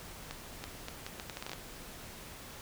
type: accelerating click train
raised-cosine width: 0.2 ms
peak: -22 dBFS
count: 12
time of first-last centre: 0.31-1.533 s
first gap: 330 ms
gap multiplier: 0.74
effects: pink hiss -48 dBFS RMS until 2.61 s